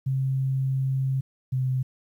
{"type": "tone pair in turn", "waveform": "sine", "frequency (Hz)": [133.3, 129.65], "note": ["C3", "C3"], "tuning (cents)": [33, -15], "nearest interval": "unison", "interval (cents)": 48, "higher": "first", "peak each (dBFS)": -22, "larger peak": "neither", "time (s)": [[0.06, 1.21], [1.52, 1.83]], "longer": "first", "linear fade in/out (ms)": 10, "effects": ["10-bit"]}